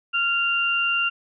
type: tone pair together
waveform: sine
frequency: 1390 / 2780 Hz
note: F6 / F7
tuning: -9 / -9 cents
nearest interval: octave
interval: 1200 cents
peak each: -24 / -21 dBFS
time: 0.13-1.1 s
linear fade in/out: 20 ms
effects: none